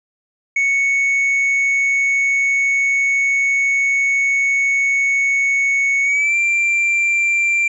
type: tone with pitch glide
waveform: triangle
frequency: 2217 to 2362 Hz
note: C#7 to D7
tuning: 0 to +9 cents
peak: -12 dBFS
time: 0.56-7.68 s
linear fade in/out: 5 ms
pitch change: +109 cents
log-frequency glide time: 6.03-6.36 s
effects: resampled to 22050 Hz